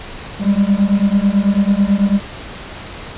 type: beating tone pair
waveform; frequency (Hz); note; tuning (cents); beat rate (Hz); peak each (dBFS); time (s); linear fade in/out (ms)
triangle; 195.7 / 204.8; G3 / G#3; -3 / -24; 9.1; -12; 0.39-2.21; 50
effects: pink hiss -31 dBFS RMS until 3.17 s + resampled to 8000 Hz